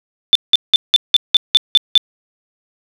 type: tone bursts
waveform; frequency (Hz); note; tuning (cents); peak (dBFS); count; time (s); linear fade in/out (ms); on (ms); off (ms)
sine; 3534; A7; +7; -4; 9; 0.33-1.977; 0; 23; 180
effects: none